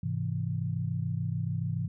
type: chord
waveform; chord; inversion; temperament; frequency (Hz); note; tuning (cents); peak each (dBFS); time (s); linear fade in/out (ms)
sine; Ab augmented; none; equal; 103.83 / 130.81 / 164.81; Ab2 / C3 / E3; 0 / 0 / 0; -33; 0.03-1.88; 5
effects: none